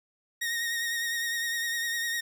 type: tone with vibrato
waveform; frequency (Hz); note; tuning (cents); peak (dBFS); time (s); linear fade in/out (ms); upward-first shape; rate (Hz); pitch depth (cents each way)
sawtooth; 1864; A#6; -1; -25; 0.41-2.21; 10; sine; 9.9; 32
effects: 11-bit